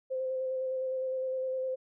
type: tone with vibrato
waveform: sine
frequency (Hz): 520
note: C5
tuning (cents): -11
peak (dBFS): -30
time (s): 0.1-1.76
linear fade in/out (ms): 20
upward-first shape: square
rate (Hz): 9.8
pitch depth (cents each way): 13
effects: none